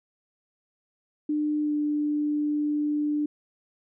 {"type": "tone with pitch glide", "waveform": "sine", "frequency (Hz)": [300, 296.9], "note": ["D4", "D4"], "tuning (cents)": [37, 19], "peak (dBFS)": -23, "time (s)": [1.29, 3.26], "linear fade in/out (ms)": 5, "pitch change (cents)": -18, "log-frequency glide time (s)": [1.62, 1.73], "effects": []}